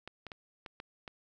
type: clicks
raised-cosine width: 0.3 ms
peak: -27 dBFS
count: 6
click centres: 0.076 / 0.267 / 0.318 / 0.662 / 0.801 / 1.078 s
effects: none